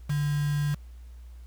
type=tone with quantisation; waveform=sine; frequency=146.3 Hz; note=D3; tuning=6 cents flat; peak=-24 dBFS; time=0.09-0.75 s; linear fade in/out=10 ms; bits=6; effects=added 60 Hz sine -42 dBFS peak until 1.46 s + pink hiss -64 dBFS RMS until 1.46 s